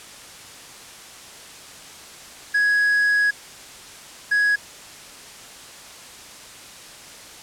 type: tone bursts at uneven times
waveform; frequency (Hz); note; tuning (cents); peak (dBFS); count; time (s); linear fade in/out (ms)
triangle; 1667; G#6; +6; -14; 2; 2.54-3.31 / 4.31-4.56; 10
effects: white hiss -41 dBFS RMS until 7.42 s + low-pass 9000 Hz 12 dB/octave